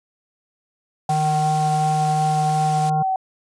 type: tone with vibrato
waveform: sine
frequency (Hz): 763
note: G5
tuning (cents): -47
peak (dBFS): -18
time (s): 1.09-3.16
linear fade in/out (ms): 2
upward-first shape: sine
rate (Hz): 2.8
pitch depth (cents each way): 11
type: harmonic tone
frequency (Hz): 154.2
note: D#3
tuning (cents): -15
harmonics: 1 / 3 / 5 / 7 / 9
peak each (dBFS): -21 / -35 / -39 / -37 / -41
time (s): 1.09-3.03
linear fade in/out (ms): 10
type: high-pass noise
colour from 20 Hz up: white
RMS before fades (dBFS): -34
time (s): 1.09-2.9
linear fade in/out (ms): 5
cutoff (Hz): 550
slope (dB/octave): 24
effects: resampled to 22050 Hz